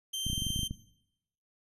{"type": "tone", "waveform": "sawtooth", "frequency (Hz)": 3136, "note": "G7", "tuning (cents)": 0, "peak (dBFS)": -30, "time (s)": [0.13, 0.68], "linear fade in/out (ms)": 10}
{"type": "clicks", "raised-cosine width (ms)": 5, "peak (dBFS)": -23, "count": 11, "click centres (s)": [0.266, 0.3, 0.331, 0.379, 0.421, 0.467, 0.504, 0.561, 0.592, 0.632, 0.71]}
{"effects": ["noise-tail reverb RT60 0.8 s tail -17 dB re dry", "resampled to 32000 Hz"]}